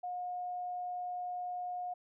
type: tone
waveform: sine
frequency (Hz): 719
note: F#5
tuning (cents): -50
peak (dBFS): -36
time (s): 0.03-1.94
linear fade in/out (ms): 10
effects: none